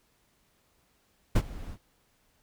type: noise with ADSR envelope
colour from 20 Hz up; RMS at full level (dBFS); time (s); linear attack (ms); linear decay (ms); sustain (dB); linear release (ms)
brown; -18; 1.35-1.78; 11; 56; -22; 60
effects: pink hiss -69 dBFS RMS until 2.42 s